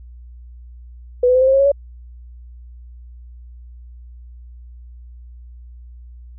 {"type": "tone with pitch steps", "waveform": "sine", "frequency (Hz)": [493.9, 503.4, 513.1, 523, 533, 543.3, 553.7, 564.4], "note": ["B4", "B4", "C5", "C5", "C5", "C#5", "C#5", "C#5"], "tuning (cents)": [0, 33, -34, -1, 32, -35, -2, 31], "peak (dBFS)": -10, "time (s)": [1.23, 1.718], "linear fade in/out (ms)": 5, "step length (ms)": 61, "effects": ["added 60 Hz sine -36 dBFS peak until 6.38 s"]}